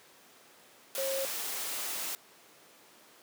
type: tone in noise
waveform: sine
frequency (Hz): 539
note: C#5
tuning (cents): -49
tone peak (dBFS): -31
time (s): 0.98-1.25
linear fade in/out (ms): 0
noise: white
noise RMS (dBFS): -36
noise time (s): 0.95-2.15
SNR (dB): +2
effects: pink hiss -57 dBFS RMS until 3.22 s + high-pass 300 Hz 12 dB/octave